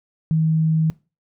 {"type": "tone", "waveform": "sine", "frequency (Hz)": 159.1, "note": "D#3", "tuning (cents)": 39, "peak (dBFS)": -15, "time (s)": [0.31, 0.9], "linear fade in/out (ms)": 0, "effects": ["noise-tail reverb RT60 0.3 s tail -22 dB re dry"]}